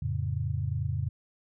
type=chord; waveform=sine; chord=F augmented; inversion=none; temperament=equal; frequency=87.31 / 110 / 138.59 Hz; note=F2 / A2 / C#3; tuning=0 / 0 / 0 cents; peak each=-32 dBFS; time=0.02-1.09 s; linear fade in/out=5 ms; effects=none